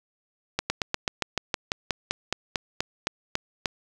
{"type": "slowing click train", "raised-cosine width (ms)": 0.2, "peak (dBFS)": -7, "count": 17, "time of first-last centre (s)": [0.59, 3.658], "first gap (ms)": 110, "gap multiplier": 1.07, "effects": []}